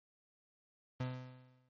35% pulse tone with exponential decay, 127.4 Hz, C3, 46 cents flat, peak -33 dBFS, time 1-1.69 s, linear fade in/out 5 ms, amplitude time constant 150 ms, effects low-pass 4000 Hz 12 dB/octave + MP3 32 kbps

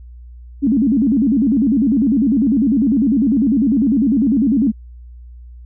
sine tone with vibrato, 246.9 Hz, B3, in tune, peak -11 dBFS, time 0.62-4.72 s, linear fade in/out 20 ms, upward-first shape square, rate 10 Hz, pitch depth 220 cents each way, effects added 60 Hz sine -34 dBFS peak until 5.65 s

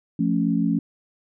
sine chord, F augmented, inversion none, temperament equal with one note detuned, 173.61 / 220 / 277.2 Hz, F3 / A3 / C#4, -10 / 0 / 0 cents, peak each -23 dBFS, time 0.19-0.79 s, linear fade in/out 5 ms, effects none

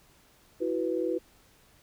sine chord, E suspended second, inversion none, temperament equal, 329.6 / 370 / 493.9 Hz, E4 / F#4 / B4, 0 / 0 / 0 cents, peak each -31 / -31 / -31 dBFS, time 0.6-1.19 s, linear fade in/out 20 ms, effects pink hiss -61 dBFS RMS until 1.82 s

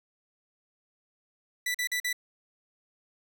sawtooth tone bursts, 1975.5 Hz, B6, in tune, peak -24 dBFS, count 4, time 1.66-2.129 s, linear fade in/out 5 ms, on 85 ms, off 43 ms, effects none

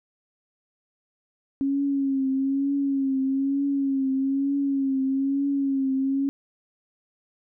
sine tone with vibrato, 273.1 Hz, C#4, 26 cents flat, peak -21 dBFS, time 1.61-6.29 s, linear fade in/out 0 ms, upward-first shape triangle, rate 1.1 Hz, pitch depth 53 cents each way, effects none

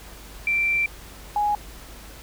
sine tone pair in turn, 2349 / 830.5 Hz, D7 / G#5, 0 / 0 cents, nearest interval octave + tritone, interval 1800 cents, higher first, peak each -19 dBFS, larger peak neither, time 0.47-0.86 / 1.36-1.55 s, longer first, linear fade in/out 2 ms, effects added 50 Hz sine -43 dBFS peak until 2.22 s + pink hiss -44 dBFS RMS until 2.22 s

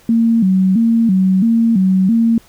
sine tone with vibrato, 207.7 Hz, G#3, in tune, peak -9 dBFS, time 0.09-2.38 s, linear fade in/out 2 ms, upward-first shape square, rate 1.5 Hz, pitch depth 170 cents each way, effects pink hiss -48 dBFS RMS until 2.48 s

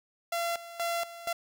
sawtooth tone with tremolo, 682 Hz, F5, 41 cents flat, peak -25 dBFS, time 0.32-1.33 s, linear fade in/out 5 ms, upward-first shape square, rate 2.1 Hz, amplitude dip 80%, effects none

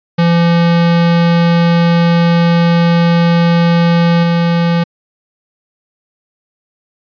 square tone with level steps, 170 Hz, F3, 46 cents flat, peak -8 / -10 dBFS, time 0.18-4.84 s, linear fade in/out 10 ms, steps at 4.23 s, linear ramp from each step 5 ms, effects resampled to 11025 Hz

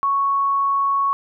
sine tone, 1108.7 Hz, C#6, in tune, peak -16 dBFS, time 0.03-1.13 s, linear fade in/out 0 ms, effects none

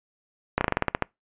slowing click train, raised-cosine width 0.5 ms, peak -6 dBFS, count 10, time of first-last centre 0.58-1.023 s, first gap 30 ms, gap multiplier 1.12, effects noise-tail reverb RT60 0.2 s tail -26 dB re dry + resampled to 8000 Hz

